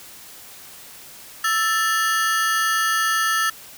40% pulse ring-modulated tone, 1542 Hz, G6, 29 cents flat, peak -14 dBFS, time 1.44-3.5 s, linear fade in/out 5 ms, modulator 221 Hz, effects white hiss -42 dBFS RMS until 3.77 s

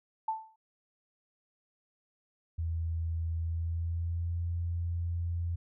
sine tone with exponential decay, 882 Hz, A5, 4 cents sharp, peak -26 dBFS, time 0.28-0.56 s, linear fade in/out 5 ms, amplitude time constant 59 ms
sine tone with pitch glide, 82.41 to 85.51 Hz, E2 to F2, 0 to -36 cents, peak -30 dBFS, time 2.58-5.56 s, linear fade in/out 10 ms, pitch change +64 cents, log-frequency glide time 3.38-4.38 s
effects none

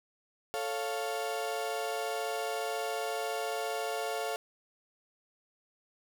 35% pulse chord, A augmented, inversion none, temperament equal, 440 / 554.4 / 698.5 Hz, A4 / C#5 / E#5, 0 / 0 / 0 cents, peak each -35 / -37 / -34 dBFS, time 0.54-4.36 s, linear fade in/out 0 ms, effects none

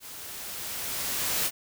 white noise with level ramp, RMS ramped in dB -43 to -26 dBFS, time 0-1.51 s, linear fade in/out 50 ms, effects none

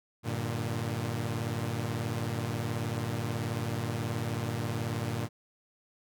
sawtooth chord, G minor, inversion none, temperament equal with one note detuned, 98 / 116.54 / 150.35 Hz, G2 / Bb2 / D3, 0 / 0 / +41 cents, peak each -33 / -29 / -34 dBFS, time 0.23-5.29 s, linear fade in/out 50 ms, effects none

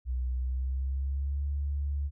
sine tone with pitch glide, 62.7 to 71.2 Hz, B1 to C#2, +27 to +47 cents, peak -28 dBFS, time 0.05-2.11 s, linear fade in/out 50 ms, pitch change +220 cents, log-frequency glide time 0.35-1.45 s, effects none

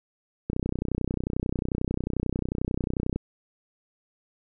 click train, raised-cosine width 3 ms, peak -14 dBFS, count 84, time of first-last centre 0.5-3.16 s, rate 31.2 Hz, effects none

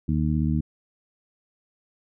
harmonic tone, 76.6 Hz, D#2, 27 cents flat, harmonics 1 / 2 / 3 / 4, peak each -26 / -24 / -26 / -31 dBFS, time 0.08-0.61 s, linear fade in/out 10 ms, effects none

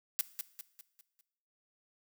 blue noise with echo, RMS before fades -30 dBFS, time 0.19-0.21 s, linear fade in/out 0 ms, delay 200 ms, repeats 5, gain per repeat -7 dB, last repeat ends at 1.21 s, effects noise-tail reverb RT60 0.8 s tail -17 dB re dry

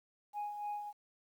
sine tone with tremolo, 829 Hz, G#5, 3 cents flat, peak -34 dBFS, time 0.33-0.93 s, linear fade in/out 50 ms, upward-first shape sine, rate 3.4 Hz, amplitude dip 55%, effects tanh soft clip ceiling -34 dBFS + 11-bit

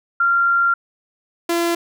sine / sawtooth tone pair in turn, 1384 / 340.4 Hz, F6 / F4, -16 / -44 cents, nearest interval 2 octaves, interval 2428 cents, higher first, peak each -13 dBFS, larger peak neither, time 0.2-0.74 / 1.49-1.75 s, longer first, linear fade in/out 5 ms, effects none

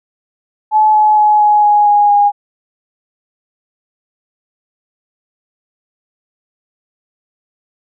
sine tone with pitch steps, 859 / 852.1 / 845.2 / 838.4 / 831.7 / 825 / 818.3 Hz, A5 / G#5 / G#5 / G#5 / G#5 / G#5 / G#5, -42 / +44 / +30 / +16 / +2 / -12 / -26 cents, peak -6 dBFS, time 0.71-2.32 s, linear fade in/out 50 ms, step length 230 ms, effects none

